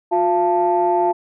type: tone cluster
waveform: sine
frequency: 357.4 / 685 / 881 Hz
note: F4 / F5 / A5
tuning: +40 / -34 / +2 cents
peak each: -18 dBFS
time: 0.11-1.13 s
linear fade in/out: 20 ms
effects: tanh soft clip ceiling -6 dBFS